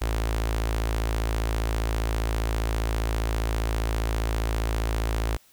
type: tone with notch filter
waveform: sawtooth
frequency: 55 Hz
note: A1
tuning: in tune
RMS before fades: -26 dBFS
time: 0.01-5.37 s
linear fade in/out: 10 ms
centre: 170 Hz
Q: 0.83
effects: white hiss -58 dBFS RMS until 5.52 s